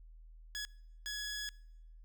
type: tone bursts at uneven times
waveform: 15% pulse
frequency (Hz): 1683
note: G#6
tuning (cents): +23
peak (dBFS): -32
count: 2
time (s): 0.55-0.65 / 1.06-1.49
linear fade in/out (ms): 0
effects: noise-tail reverb RT60 0.9 s tail -26 dB re dry + added 40 Hz sine -52 dBFS peak until 2.04 s